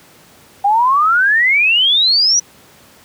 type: exponential sweep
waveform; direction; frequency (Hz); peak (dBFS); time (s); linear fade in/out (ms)
sine; up; 784 to 5960; -9; 0.64-2.4; 10
effects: pink hiss -45 dBFS RMS until 3.04 s + high-pass 100 Hz 12 dB/octave